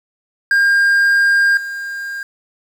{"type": "tone with level steps", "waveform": "triangle", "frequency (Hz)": 1607, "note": "G6", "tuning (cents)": 43, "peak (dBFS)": [-8, -21], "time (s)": [0.51, 2.23], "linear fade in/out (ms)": 2, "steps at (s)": 1.57, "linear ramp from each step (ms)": 2, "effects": ["7-bit"]}